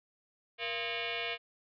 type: tone with frequency modulation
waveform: sine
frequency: 106.4 Hz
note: G#2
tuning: 42 cents sharp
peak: -33 dBFS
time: 0.58-1.38 s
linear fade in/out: 50 ms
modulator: 578 Hz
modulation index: 5.6
effects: none